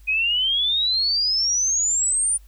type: exponential sweep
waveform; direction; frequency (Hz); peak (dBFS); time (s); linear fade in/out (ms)
sine; up; 2489 to 9397; -18; 0.07-2.38; 20
effects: added 50 Hz sine -44 dBFS peak until 2.47 s + white hiss -60 dBFS RMS until 2.47 s